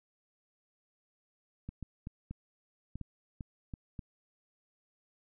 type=clicks; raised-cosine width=5 ms; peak=-28 dBFS; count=9; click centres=1.69 / 1.827 / 2.071 / 2.31 / 2.956 / 3.013 / 3.408 / 3.738 / 3.992 s; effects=none